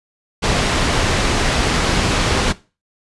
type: low-pass noise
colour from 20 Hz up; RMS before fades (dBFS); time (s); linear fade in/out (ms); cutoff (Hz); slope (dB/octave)
pink; -17; 0.42-2.53; 20; 6000; 12
effects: noise-tail reverb RT60 0.3 s tail -18 dB re dry + resampled to 24000 Hz